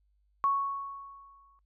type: tone with exponential decay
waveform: sine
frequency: 1108.7 Hz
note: C#6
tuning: in tune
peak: -22 dBFS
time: 0.44-1.59 s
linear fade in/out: 0 ms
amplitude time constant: 250 ms
effects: noise-tail reverb RT60 0.1 s tail -25 dB re dry + added 50 Hz sine -67 dBFS peak until 1.65 s